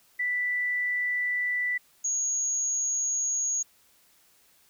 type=tone pair in turn; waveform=sine; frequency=1975.5 / 6645 Hz; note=B6 / G#8; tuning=0 / 0 cents; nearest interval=octave + major sixth; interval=2100 cents; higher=second; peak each=-25 dBFS; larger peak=neither; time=0.19-1.78 / 2.04-3.63 s; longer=neither; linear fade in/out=10 ms; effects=white hiss -62 dBFS RMS until 4.69 s